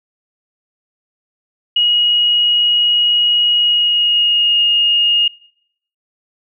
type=tone with pitch glide; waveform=sine; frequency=2894 to 2851 Hz; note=F#7 to F7; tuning=-39 to +35 cents; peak=-10 dBFS; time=1.76-5.28 s; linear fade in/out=5 ms; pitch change=-26 cents; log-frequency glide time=3.57-4.64 s; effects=noise-tail reverb RT60 0.7 s tail -22 dB re dry

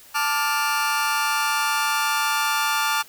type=chord; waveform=sawtooth; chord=D minor; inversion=second; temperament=just; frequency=881 / 1174.7 / 1409.6 Hz; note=A5 / D6 / F6; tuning=+2 / 0 / +16 cents; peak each=-21 dBFS; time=0.14-3.03 s; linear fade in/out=20 ms; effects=white hiss -48 dBFS RMS until 3.08 s

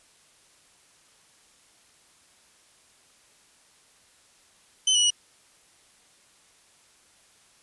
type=tone with pitch steps; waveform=25% pulse; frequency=3049 / 2939 / 2923 Hz; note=G7 / F#7 / F#7; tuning=-49 / -12 / -22 cents; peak=-15 dBFS; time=4.87-5.104 s; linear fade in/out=5 ms; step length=78 ms; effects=white hiss -59 dBFS RMS until 7.62 s + resampled to 24000 Hz

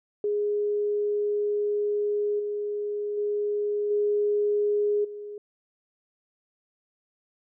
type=tone with level steps; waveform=sine; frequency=414.4 Hz; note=G#4; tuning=4 cents flat; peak=-23 / -27 / -24 / -21 / -35 dBFS; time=0.24-5.38 s; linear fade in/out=2 ms; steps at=2.39 / 3.17 / 3.9 / 5.04 s; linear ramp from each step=10 ms; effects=none

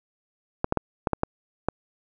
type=clicks; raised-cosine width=1 ms; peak=-8 dBFS; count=7; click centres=0.644 / 0.724 / 0.773 / 1.072 / 1.133 / 1.234 / 1.686 s; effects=none

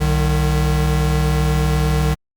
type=tone pair together; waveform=square; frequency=64 / 152.22 Hz; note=C2 / D#3; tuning=-38 / -38 cents; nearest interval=octave + minor third; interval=1500 cents; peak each=-18 dBFS; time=0-2.15 s; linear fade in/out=20 ms; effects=Opus 48 kbps

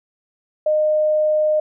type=tone; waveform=sine; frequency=613 Hz; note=D#5; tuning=26 cents flat; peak=-14 dBFS; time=0.66-1.6 s; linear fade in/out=5 ms; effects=none

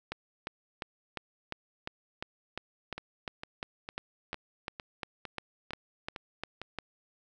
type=two click trains; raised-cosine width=0.3 ms; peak=-23 / -19 dBFS; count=9 / 20; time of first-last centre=2.98-6.616 / 0.12-6.787 s; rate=2.2 / 2.85 Hz; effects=none

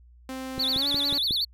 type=tone with pitch glide; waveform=sawtooth; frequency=261.6 to 283.6 Hz; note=C4 to C#4; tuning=0 to +40 cents; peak=-29 dBFS; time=0.29-1.18 s; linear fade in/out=2 ms; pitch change=+140 cents; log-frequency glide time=0.76-0.85 s
type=click train; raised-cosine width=3 ms; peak=-21 dBFS; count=5; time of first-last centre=0.58-1.309 s; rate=5.49 Hz
type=tone with vibrato; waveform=triangle; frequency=3943 Hz; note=B7; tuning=4 cents flat; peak=-22 dBFS; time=0.59-1.45 s; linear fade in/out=10 ms; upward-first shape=sine; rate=11 Hz; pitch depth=250 cents each way
effects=added 60 Hz sine -50 dBFS peak until 1.53 s

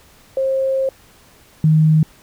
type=tone pair in turn; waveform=sine; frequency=533 / 156.28 Hz; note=C5 / D#3; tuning=+32 / +8 cents; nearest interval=octave + major sixth; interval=2124 cents; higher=first; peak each=-15 / -9 dBFS; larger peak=second; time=0.37-0.89 / 1.64-2.03 s; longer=first; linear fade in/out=2 ms; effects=pink hiss -49 dBFS RMS until 2.22 s

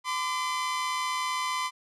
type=tone pair together; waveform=sawtooth; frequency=1019.1 / 1174.7 Hz; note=C6 / D6; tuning=-46 / 0 cents; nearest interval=major second; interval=246 cents; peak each=-25 / -30 dBFS; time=0.04-1.71 s; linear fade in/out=50 ms; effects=low-pass 9000 Hz 12 dB/octave

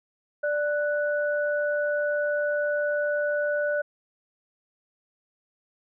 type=tone pair together; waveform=sine; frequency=589 / 1481.4 Hz; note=D5 / F#6; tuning=+5 / +2 cents; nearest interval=octave + major third; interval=1597 cents; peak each=-24 / -29 dBFS; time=0.43-3.82 s; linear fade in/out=10 ms; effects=none

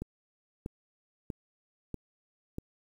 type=click train; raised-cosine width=3 ms; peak=-23 dBFS; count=5; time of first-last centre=0.02-2.584 s; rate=1.56 Hz; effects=9-bit

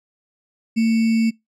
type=tone with sample-and-hold; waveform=sine; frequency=225.5 Hz; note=A3; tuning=43 cents sharp; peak=-14 dBFS; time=0.76-1.31 s; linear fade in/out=20 ms; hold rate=2450 Hz; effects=noise-tail reverb RT60 0.2 s tail -26 dB re dry + low-pass 7000 Hz 12 dB/octave

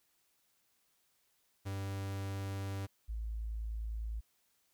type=tone pair in turn; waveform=45% pulse / sine; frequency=97.9 / 54.94 Hz; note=G2 / A1; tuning=-2 / -2 cents; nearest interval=minor seventh; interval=1000 cents; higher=first; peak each=-37 / -36 dBFS; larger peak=second; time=1.65-2.87 / 3.08-4.21 s; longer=first; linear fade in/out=20 ms; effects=white hiss -75 dBFS RMS until 4.73 s

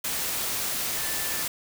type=tone in noise; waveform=sine; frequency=1760 Hz; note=A6; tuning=in tune; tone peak=-39 dBFS; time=0.97-1.42 s; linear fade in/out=5 ms; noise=white; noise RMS=-29 dBFS; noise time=0.04-1.48 s; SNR=-13 dB; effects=none

